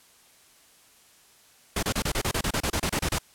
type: noise bursts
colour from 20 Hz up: pink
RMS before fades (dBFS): -26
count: 15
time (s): 1.76-3.186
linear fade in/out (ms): 5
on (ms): 68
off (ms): 29
effects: white hiss -57 dBFS RMS until 3.34 s + low-pass 12000 Hz 12 dB/octave